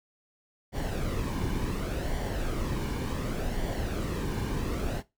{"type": "noise with flanger", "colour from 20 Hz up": "brown", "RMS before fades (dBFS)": -31, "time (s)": [0.72, 5.03], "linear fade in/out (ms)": 50, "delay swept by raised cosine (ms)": [0.77, 1.56], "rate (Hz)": 0.68, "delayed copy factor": -0.5, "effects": ["noise-tail reverb RT60 0.2 s tail -17 dB re dry"]}